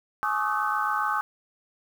sine tone cluster, 845 / 1105 / 1213 / 1280 / 1522 Hz, G#5 / C#6 / D#6 / D#6 / F#6, +30 / -6 / -44 / +49 / +48 cents, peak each -30 dBFS, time 0.23-1.21 s, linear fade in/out 0 ms, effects 8-bit

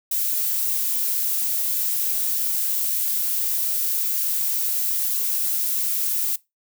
violet noise, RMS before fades -23 dBFS, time 0.11-6.36 s, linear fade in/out 5 ms, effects noise-tail reverb RT60 0.2 s tail -21 dB re dry

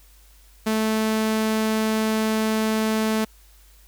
sawtooth tone, 218.8 Hz, A3, 9 cents flat, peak -16 dBFS, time 0.66-3.25 s, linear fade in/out 10 ms, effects added 50 Hz sine -50 dBFS peak until 3.87 s + white hiss -56 dBFS RMS until 3.87 s

